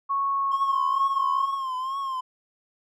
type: tone with pitch glide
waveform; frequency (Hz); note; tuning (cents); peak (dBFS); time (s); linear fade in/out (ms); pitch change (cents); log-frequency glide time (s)
sine; 1104 to 1093.8; C#6 to C#6; -7 to -23; -22; 0.09-1.55; 20; -16; 0.31-0.61
type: tone with vibrato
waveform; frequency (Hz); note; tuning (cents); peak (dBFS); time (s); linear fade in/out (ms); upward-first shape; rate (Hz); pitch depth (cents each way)
triangle; 1059; C6; +21; -25; 0.51-2.21; 10; triangle; 2.2; 87
effects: none